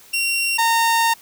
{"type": "tone pair in turn", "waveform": "sawtooth", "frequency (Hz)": [2746, 918], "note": ["F7", "A#5"], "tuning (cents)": [-30, -27], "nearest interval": "octave + perfect fifth", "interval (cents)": 1897, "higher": "first", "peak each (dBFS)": [-15, -11], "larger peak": "second", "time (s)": [[0.13, 0.58], [0.58, 1.14]], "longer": "second", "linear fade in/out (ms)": 10, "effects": ["white hiss -47 dBFS RMS until 1.21 s"]}